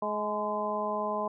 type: harmonic tone with a mistuned harmonic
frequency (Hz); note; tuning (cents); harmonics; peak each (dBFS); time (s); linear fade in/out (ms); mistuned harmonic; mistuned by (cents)
211; G#3; +28; 1 / 2 / 3 / 4 / 5; -38 / -37 / -33 / -36 / -33; 0.02-1.28; 5; 5; -46
effects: none